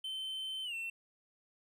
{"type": "tone with pitch glide", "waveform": "triangle", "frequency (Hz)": [3083, 2699], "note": ["G7", "E7"], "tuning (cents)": [-29, 40], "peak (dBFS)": -36, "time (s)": [0.04, 0.9], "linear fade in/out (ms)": 5, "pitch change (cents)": -231, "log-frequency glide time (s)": [0.64, 0.74], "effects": []}